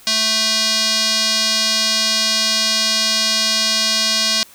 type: tone with band-pass filter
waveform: square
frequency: 220 Hz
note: A3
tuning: in tune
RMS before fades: -17 dBFS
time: 0.07-4.43 s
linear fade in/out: 0 ms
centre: 4700 Hz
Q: 2.7
effects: white hiss -45 dBFS RMS until 4.54 s